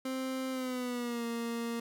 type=tone with pitch glide; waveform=30% pulse; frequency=261.6 to 233.1 Hz; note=C4 to A#3; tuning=0 to 0 cents; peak=-31 dBFS; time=0.05-1.8 s; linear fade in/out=5 ms; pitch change=-200 cents; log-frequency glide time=0.51-1.25 s; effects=none